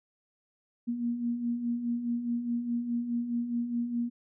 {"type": "beating tone pair", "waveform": "sine", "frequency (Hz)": [233.9, 238.7], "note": ["A#3", "A#3"], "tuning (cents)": [6, 41], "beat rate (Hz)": 4.8, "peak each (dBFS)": [-37, -29], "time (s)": [0.87, 4.1], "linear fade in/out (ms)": 20, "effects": []}